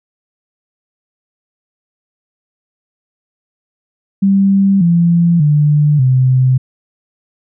sine tone with pitch steps, 195.9 / 170.54 / 148.46 / 129.25 Hz, G3 / F3 / D3 / C3, -1 / -41 / +19 / -21 cents, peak -7 dBFS, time 4.22-6.58 s, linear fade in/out 10 ms, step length 590 ms, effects none

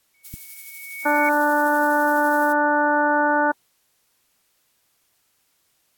sine tone with exponential growth, 2231 Hz, C#7, 11 cents sharp, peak -21 dBFS, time 0.14-1.29 s, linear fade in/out 2 ms, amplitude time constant 250 ms
violet noise with tremolo, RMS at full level -37 dBFS, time 0.24-2.53 s, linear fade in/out 10 ms, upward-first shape sine, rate 12 Hz, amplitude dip 35%
click, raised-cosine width 5 ms, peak -23 dBFS, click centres 0.34 s
harmonic tone, 294.9 Hz, D4, 7 cents sharp, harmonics 1 / 2 / 3 / 4 / 5 / 6, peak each -24 / -23 / -20 / -29 / -22 / -35 dBFS, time 1.05-3.52 s, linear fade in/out 10 ms
effects white hiss -66 dBFS RMS until 5.97 s + AAC 64 kbps

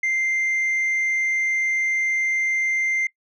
sine tone, 2091 Hz, C7, 2 cents flat, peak -17 dBFS, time 0.03-3.07 s, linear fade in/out 5 ms, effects noise-tail reverb RT60 0.1 s tail -22 dB re dry + tanh soft clip ceiling -18 dBFS

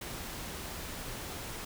pink noise, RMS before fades -41 dBFS, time 0.01-1.65 s, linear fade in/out 5 ms, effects none

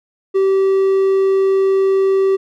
triangle tone, 386.5 Hz, G4, 24 cents flat, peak -9 dBFS, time 0.34-2.37 s, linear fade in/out 20 ms, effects none

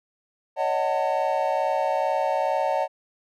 triangle chord, D# half-diminished seventh, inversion third, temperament just, 560 / 622.3 / 746.7 / 896 Hz, C#5 / D#5 / F#5 / A5, +18 / 0 / +16 / +31 cents, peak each -25 dBFS, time 0.56-2.88 s, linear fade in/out 50 ms, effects none

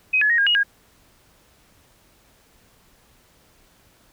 sine tone with pitch steps, 2524 / 1703 / 1871 / 1622 / 2884 / 1631 Hz, D#7 / G#6 / A#6 / G#6 / F#7 / G#6, +24 / +43 / +6 / -41 / -45 / -32 cents, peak -15 dBFS, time 0.13-0.634 s, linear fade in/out 10 ms, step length 84 ms, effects pink hiss -57 dBFS RMS until 4.12 s

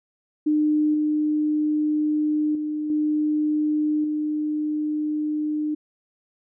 sine tone with level steps, 302.9 Hz, D#4, 46 cents flat, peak -17 / -19 / -24 / -19 / -22 dBFS, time 0.46-5.75 s, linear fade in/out 10 ms, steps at 0.94 / 2.55 / 2.9 / 4.04 s, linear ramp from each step 2 ms, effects none

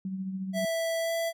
sine tone with tremolo, 190 Hz, F#3, 46 cents sharp, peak -29 dBFS, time 0.05-0.65 s, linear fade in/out 2 ms, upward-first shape triangle, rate 14 Hz, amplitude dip 50%
square tone with pitch glide, 659.3 to 665 Hz, E5 to E5, 0 to +15 cents, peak -28 dBFS, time 0.53-1.33 s, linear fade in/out 50 ms, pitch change +15 cents, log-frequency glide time 1-1.13 s
effects none

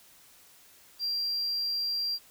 triangle tone, 4744 Hz, D8, 17 cents sharp, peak -26 dBFS, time 0.99-2.19 s, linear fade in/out 50 ms, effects tanh soft clip ceiling -23 dBFS + white hiss -57 dBFS RMS until 2.3 s

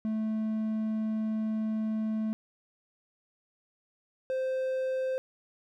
triangle tone pair in turn, 218.3 / 521.2 Hz, A3 / C5, -13 / -7 cents, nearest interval octave + minor third, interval 1506 cents, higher second, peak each -26 dBFS, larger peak neither, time 0.05-2.33 / 4.3-5.18 s, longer first, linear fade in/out 0 ms, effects none

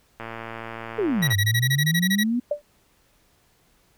click train, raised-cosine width 0.5 ms, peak -19 dBFS, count 129, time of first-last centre 0.2-1.323 s, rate 114 Hz
sine exponential two-way sweep, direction down then up, 457.5 to 98 to 250.1 Hz, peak -20 dBFS, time 0.98-2.4 s, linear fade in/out 10 ms, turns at 1.36 s
25% pulse tone bursts, 1920 Hz, B6, 49 cents flat, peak -17 dBFS, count 13, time 1.22-2.237 s, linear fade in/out 10 ms, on 57 ms, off 23 ms
sine tone with exponential decay, 587.3 Hz, D5, in tune, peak -17 dBFS, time 2.51-2.62 s, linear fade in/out 5 ms, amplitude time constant 23 ms
effects pink hiss -62 dBFS RMS until 3.97 s

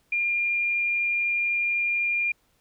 sine tone, 2404 Hz, D7, 40 cents sharp, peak -22 dBFS, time 0.12-2.32 s, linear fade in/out 5 ms, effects pink hiss -67 dBFS RMS until 2.6 s

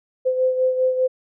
sine beating tone pair, 513 / 518 Hz, C5 / C5, -34 / -17 cents, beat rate 5 Hz, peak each -17 / -25 dBFS, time 0.25-1.08 s, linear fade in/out 20 ms, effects none

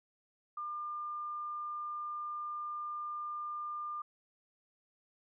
sine tone, 1200 Hz, D6, 37 cents sharp, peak -37 dBFS, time 0.57-4.02 s, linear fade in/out 5 ms, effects none

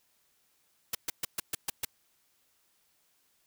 white noise bursts, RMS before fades -31 dBFS, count 7, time 0.93-1.85 s, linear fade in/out 5 ms, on 20 ms, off 130 ms, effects white hiss -71 dBFS RMS until 3.46 s

